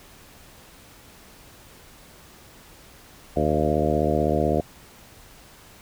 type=harmonic tone with a mistuned harmonic; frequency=75.9 Hz; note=D#2; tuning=42 cents flat; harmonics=1 / 2 / 3 / 4 / 5 / 6 / 7 / 8 / 9; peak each=-28 / -28 / -28 / -28 / -28 / -28 / -28 / -28 / -28 dBFS; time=3.36-4.61 s; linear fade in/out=5 ms; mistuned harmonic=9; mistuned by=+19 cents; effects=pink hiss -49 dBFS RMS until 5.81 s